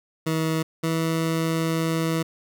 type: tone pair in turn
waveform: 20% pulse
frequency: 160 / 162.8 Hz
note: D#3 / E3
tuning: +49 / -21 cents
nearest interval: unison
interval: 30 cents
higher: second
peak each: -17 dBFS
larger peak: neither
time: 0.26-0.63 / 0.83-2.23 s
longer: second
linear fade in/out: 10 ms
effects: none